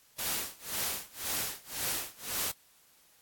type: noise with tremolo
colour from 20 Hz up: white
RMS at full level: -32 dBFS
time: 0.18-2.52 s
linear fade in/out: 10 ms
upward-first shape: sine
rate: 1.9 Hz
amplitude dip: 95%
effects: white hiss -63 dBFS RMS until 3.21 s + AAC 64 kbps